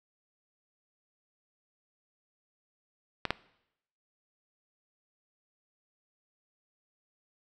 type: clicks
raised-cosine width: 0.3 ms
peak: -13 / -10 dBFS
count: 2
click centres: 3.253 / 3.306 s
effects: noise-tail reverb RT60 0.8 s tail -20 dB re dry